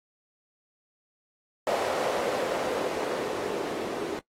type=noise with low-pass filter sweep; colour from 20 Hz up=violet; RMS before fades=-30 dBFS; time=1.67-4.19 s; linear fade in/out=0 ms; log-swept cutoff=570 to 370 Hz; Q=2.7; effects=noise-tail reverb RT60 0.1 s tail -18 dB re dry + AAC 48 kbps